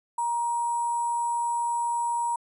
sine tone with sample-and-hold, 944 Hz, A#5, 22 cents sharp, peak -24 dBFS, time 0.18-2.36 s, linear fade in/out 5 ms, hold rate 8820 Hz, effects resampled to 32000 Hz

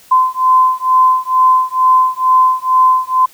sine beating tone pair, 1027 / 1029.2 Hz, C6 / C6, -33 / -29 cents, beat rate 2.2 Hz, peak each -11 dBFS, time 0.11-3.26 s, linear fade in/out 10 ms, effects white hiss -44 dBFS RMS until 3.33 s

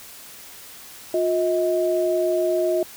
sine tone pair together, 356.6 / 635.4 Hz, F4 / D#5, +36 / +36 cents, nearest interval minor seventh, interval 1000 cents, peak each -21 dBFS, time 1.14-2.83 s, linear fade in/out 2 ms, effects white hiss -42 dBFS RMS until 2.96 s

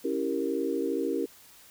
sine chord, C# diminished seventh, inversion none, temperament equal, 277.2 / 329.6 / 392 / 466.2 Hz, C#4 / E4 / G4 / Bb4, 0 / 0 / 0 / 0 cents, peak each -32 dBFS, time 0.04-1.26 s, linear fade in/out 10 ms, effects white hiss -54 dBFS RMS until 1.7 s

